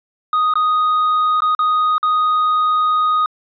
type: tone with dropouts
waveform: triangle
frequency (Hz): 1244.5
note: D#6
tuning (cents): 0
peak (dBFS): -11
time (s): 0.33-3.26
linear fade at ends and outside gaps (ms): 2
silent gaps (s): 0.538-0.555 / 1.405-1.42 / 1.55-1.591 / 1.981-2.029
effects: resampled to 11025 Hz